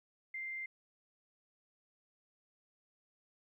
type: tone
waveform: sine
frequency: 2093 Hz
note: C7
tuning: in tune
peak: -39 dBFS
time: 0.34-0.66 s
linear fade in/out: 5 ms
effects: 13-bit